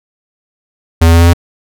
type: tone with pitch steps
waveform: square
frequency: 82.41 / 83.27 / 84.14 / 85.02 / 85.91 Hz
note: E2 / E2 / E2 / F2 / F2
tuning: 0 / +18 / +36 / -46 / -28 cents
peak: -4 dBFS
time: 1.01-1.335 s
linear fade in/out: 10 ms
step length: 65 ms
effects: none